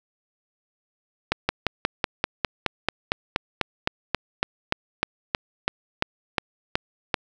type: slowing click train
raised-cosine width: 0.3 ms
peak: -4 dBFS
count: 23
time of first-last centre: 1.32-7.142 s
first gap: 170 ms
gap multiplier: 1.04
effects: none